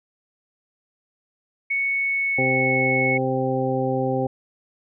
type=tone with pitch glide; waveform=sine; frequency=2217 to 2202 Hz; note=C#7 to C#7; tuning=0 to -12 cents; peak=-20 dBFS; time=1.7-3.18 s; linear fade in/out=10 ms; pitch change=-12 cents; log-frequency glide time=1.83-2.78 s
type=harmonic tone; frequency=130.81 Hz; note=C3; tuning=in tune; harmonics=1 / 2 / 3 / 4 / 6; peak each=-27 / -26 / -27 / -25 / -28 dBFS; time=2.38-4.27 s; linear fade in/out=5 ms
effects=none